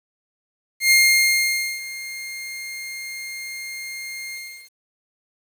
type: tone with ADSR envelope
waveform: sawtooth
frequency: 2123 Hz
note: C7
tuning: 25 cents sharp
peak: -8 dBFS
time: 0.8-4.72 s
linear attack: 110 ms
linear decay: 890 ms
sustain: -19 dB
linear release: 380 ms
effects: 8-bit

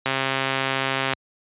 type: click train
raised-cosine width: 0.3 ms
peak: -6 dBFS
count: 145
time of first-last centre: 0.06-1.135 s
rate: 134 Hz
effects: high-pass 80 Hz 12 dB/octave + resampled to 8000 Hz

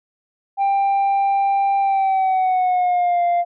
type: tone with pitch glide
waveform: sine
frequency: 791 to 696.6 Hz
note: G5 to F5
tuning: +15 to -5 cents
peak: -12 dBFS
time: 0.57-3.45 s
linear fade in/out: 50 ms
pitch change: -220 cents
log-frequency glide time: 1.8-3.23 s
effects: tanh soft clip ceiling -14 dBFS

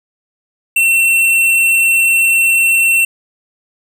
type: tone with tanh clipping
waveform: sine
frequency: 2706 Hz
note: E7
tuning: 45 cents sharp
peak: -10 dBFS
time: 0.76-3.05 s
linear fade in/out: 5 ms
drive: 15 dB
effects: none

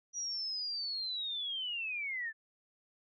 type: linear sweep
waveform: sine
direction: down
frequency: 5840 to 1731 Hz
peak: -35 dBFS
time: 0.13-2.33 s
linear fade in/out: 50 ms
effects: none

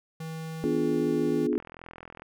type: tone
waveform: square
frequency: 160.8 Hz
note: E3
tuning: 43 cents flat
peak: -35 dBFS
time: 0.2-1.47 s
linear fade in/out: 5 ms
type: chord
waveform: sine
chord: B diminished seventh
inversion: none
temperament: equal with one note detuned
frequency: 246.9 / 293.7 / 349.2 / 421.3 Hz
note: B3 / D4 / F4 / Ab4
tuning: 0 / 0 / 0 / +25 cents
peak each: -29 dBFS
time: 0.64-1.58 s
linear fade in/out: 0 ms
type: click train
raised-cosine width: 0.5 ms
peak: -28 dBFS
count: 30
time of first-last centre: 1.53-2.22 s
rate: 42 Hz
effects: none

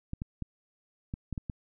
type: clicks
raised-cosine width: 5 ms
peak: -22 dBFS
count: 7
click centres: 0.134 / 0.219 / 0.423 / 1.139 / 1.327 / 1.378 / 1.498 s
effects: none

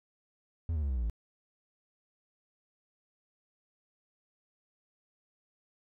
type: tone with pitch steps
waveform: triangle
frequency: 83 / 76.55 / 70.61 / 65.12 / 60.06 / 55.4 Hz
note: E2 / D#2 / C#2 / C2 / B1 / A1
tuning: +12 / -28 / +33 / -8 / -48 / +13 cents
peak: -27 dBFS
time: 0.69-1.098 s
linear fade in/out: 0 ms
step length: 68 ms
effects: none

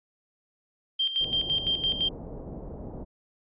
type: tone with tremolo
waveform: sine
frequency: 3166 Hz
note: G7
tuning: 17 cents sharp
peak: -22 dBFS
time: 0.99-2.09 s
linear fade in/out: 10 ms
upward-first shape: square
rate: 5.9 Hz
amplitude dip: 65%
type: low-pass noise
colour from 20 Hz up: pink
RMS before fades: -39 dBFS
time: 1.2-3.05 s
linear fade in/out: 20 ms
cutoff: 690 Hz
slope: 24 dB/octave
effects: resampled to 8000 Hz

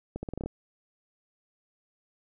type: accelerating click train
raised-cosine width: 2 ms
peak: -21 dBFS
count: 8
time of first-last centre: 0.16-0.46 s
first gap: 70 ms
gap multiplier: 0.83
effects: none

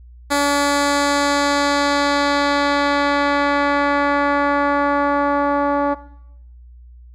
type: tone with low-pass filter sweep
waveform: 10% pulse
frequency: 285.7 Hz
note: D4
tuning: 48 cents flat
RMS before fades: -17 dBFS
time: 0.3-5.95 s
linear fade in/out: 20 ms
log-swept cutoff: 11000 to 920 Hz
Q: 1
effects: noise-tail reverb RT60 0.8 s tail -19 dB re dry + added 60 Hz sine -39 dBFS peak until 7.14 s

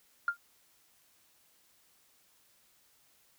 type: tone with exponential decay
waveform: sine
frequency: 1400 Hz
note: F6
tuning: 4 cents sharp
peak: -22 dBFS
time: 0.28-0.37 s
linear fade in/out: 2 ms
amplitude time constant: 19 ms
effects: tanh soft clip ceiling -18 dBFS + white hiss -67 dBFS RMS until 3.38 s

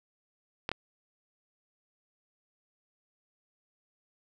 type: clicks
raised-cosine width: 0.3 ms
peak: -15 dBFS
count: 2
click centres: 0.691 / 0.716 s
effects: none

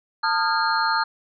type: tone cluster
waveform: sine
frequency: 897 / 1229 / 1401 / 1632 / 4220 Hz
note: A5 / D#6 / F6 / G#6 / C8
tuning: +33 / -22 / +5 / -31 / +14 cents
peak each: -23 / -25 / -25 / -28 / -28 dBFS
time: 0.23-1.04 s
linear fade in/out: 10 ms
effects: none

